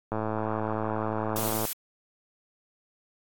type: click train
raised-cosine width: 1 ms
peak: -16 dBFS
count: 168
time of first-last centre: 0.12-1.652 s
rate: 109 Hz
type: noise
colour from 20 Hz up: blue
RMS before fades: -31 dBFS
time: 1.36-1.73 s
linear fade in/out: 2 ms
effects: AAC 64 kbps